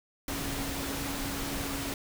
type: tone in noise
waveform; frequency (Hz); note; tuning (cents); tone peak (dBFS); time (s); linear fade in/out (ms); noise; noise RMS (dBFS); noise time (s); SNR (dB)
sine; 277.2; C#4; 0; -38; 0.28-1.94; 2; pink; -35; 0.28-1.94; -6
effects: none